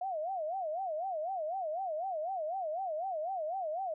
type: tone with vibrato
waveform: sine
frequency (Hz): 689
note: F5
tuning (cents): -24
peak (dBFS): -33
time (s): 0.01-3.94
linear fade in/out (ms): 5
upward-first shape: sine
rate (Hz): 4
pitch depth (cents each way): 220
effects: none